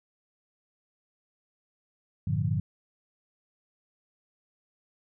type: chord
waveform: sine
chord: G minor seventh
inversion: none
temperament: equal with one note detuned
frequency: 98 / 113.75 / 146.83 / 174.61 Hz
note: G2 / Bb2 / D3 / F3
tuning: 0 / -42 / 0 / 0 cents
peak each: -30 / -30 / -29 / -33 dBFS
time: 2.27-2.6 s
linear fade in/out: 5 ms
effects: none